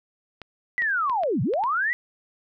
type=clicks; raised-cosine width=0.3 ms; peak=-22 dBFS; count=6; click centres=0.417 / 0.821 / 1.097 / 1.235 / 1.537 / 1.638 s
type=linear two-way sweep; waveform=sine; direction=down then up; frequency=2000 to 104.7 to 2000 Hz; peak=-21 dBFS; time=0.78-1.93 s; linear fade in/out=0 ms; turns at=1.42 s
effects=none